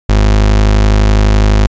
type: tone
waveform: 35% pulse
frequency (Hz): 51.91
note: G#1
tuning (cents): 0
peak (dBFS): -4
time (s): 0.09-1.67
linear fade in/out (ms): 5
effects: resampled to 16000 Hz